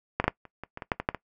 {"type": "clicks", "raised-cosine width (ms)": 0.5, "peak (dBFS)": [-8, -10, -6, -30, -22, -22, -20, -9, -15, -8, -17], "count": 11, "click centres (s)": [0.2, 0.242, 0.28, 0.453, 0.636, 0.774, 0.822, 0.918, 1, 1.089, 1.147], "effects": ["noise-tail reverb RT60 0.1 s tail -20 dB re dry"]}